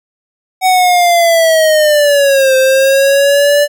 square linear two-way sweep, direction down then up, 753 to 522 to 586 Hz, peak -7 dBFS, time 0.61-3.68 s, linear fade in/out 50 ms, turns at 2.56 s, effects none

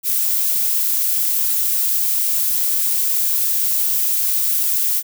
violet noise, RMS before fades -18 dBFS, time 0.03-5.03 s, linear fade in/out 50 ms, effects none

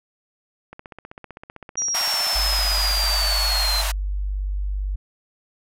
click train, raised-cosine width 0.5 ms, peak -23 dBFS, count 38, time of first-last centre 0.73-3.102 s, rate 15.6 Hz
sine linear sweep, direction down, 5750 to 4076 Hz, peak -21 dBFS, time 1.77-3.82 s, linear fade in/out 10 ms
pink band-pass noise, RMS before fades -27 dBFS, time 1.94-3.92 s, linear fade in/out 10 ms, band 590 to 15000 Hz, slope 96 dB/octave
sine tone, 48.9 Hz, G1, 4 cents flat, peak -22 dBFS, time 2.35-4.96 s, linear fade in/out 10 ms
effects none

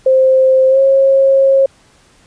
sine tone with pitch glide, 524 to 540.9 Hz, C5 to C#5, +2 to -43 cents, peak -6 dBFS, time 0.06-1.66 s, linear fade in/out 5 ms, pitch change +55 cents, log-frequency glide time 0.69-0.79 s, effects pink hiss -49 dBFS RMS until 2.26 s + resampled to 22050 Hz

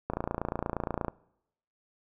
click train, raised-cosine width 1 ms, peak -16 dBFS, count 29, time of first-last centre 0.1-1.082 s, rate 28.5 Hz, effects noise-tail reverb RT60 0.8 s tail -23 dB re dry

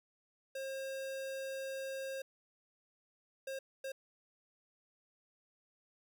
square tone bursts at uneven times, 536 Hz, C5, 42 cents sharp, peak -40 dBFS, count 3, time 0.55-2.22 / 3.47-3.59 / 3.84-3.92 s, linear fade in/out 5 ms, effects none

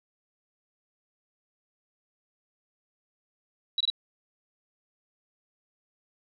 sine tone bursts, 3904 Hz, B7, 21 cents flat, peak -23 dBFS, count 3, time 3.78-3.901 s, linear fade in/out 2 ms, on 25 ms, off 23 ms, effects none

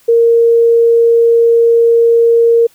sine tone, 464.3 Hz, A#4, 7 cents flat, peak -5 dBFS, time 0.08-2.67 s, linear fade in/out 10 ms, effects white hiss -49 dBFS RMS until 2.74 s

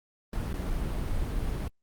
brown noise with dropouts, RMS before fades -30 dBFS, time 0.33-1.68 s, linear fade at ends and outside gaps 2 ms, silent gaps 0.53-0.54 s, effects Opus 32 kbps

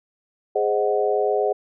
sine chord, Ab dominant seventh, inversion none, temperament equal, 415.3 / 523.3 / 622.3 / 740 Hz, Ab4 / C5 / Eb5 / Gb5, 0 / 0 / 0 / 0 cents, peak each -21 / -25 / -25 / -25 dBFS, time 0.55-1.53 s, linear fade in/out 10 ms, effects none

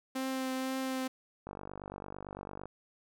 sawtooth tone with vibrato, 262 Hz, C4, 2 cents sharp, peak -29 dBFS, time 0.15-1.08 s, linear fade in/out 10 ms, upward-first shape triangle, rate 2 Hz, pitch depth 14 cents each way
click train, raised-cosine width 1 ms, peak -28 dBFS, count 59, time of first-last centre 1.47-2.656 s, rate 48.9 Hz
effects none

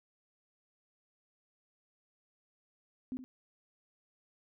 sine tone with echo, 256.3 Hz, C4, 36 cents flat, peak -35 dBFS, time 3.12-3.17 s, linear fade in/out 0 ms, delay 70 ms, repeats 1, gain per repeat -11 dB, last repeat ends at 3.24 s, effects none

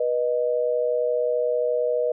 sine tone pair together, 486.6 / 618 Hz, B4 / D#5, -26 / -12 cents, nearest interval major third, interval 414 cents, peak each -22 / -24 dBFS, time 0-2.12 s, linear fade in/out 5 ms, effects none

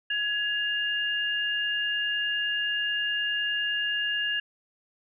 sine tone pair together, 1674.4 / 2816 Hz, G#6 / F7, +14 / +14 cents, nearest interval major sixth, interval 900 cents, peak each -28 dBFS, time 0.1-4.4 s, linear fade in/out 5 ms, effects none

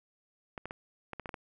clicks, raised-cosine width 0.5 ms, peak -24 dBFS, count 8, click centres 0.578 / 0.656 / 0.709 / 1.133 / 1.197 / 1.258 / 1.292 / 1.342 s, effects none

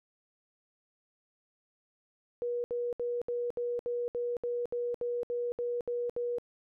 sine tone bursts, 481.6 Hz, B4, 44 cents flat, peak -30 dBFS, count 14, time 2.42-6.384 s, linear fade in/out 0 ms, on 220 ms, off 68 ms, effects none

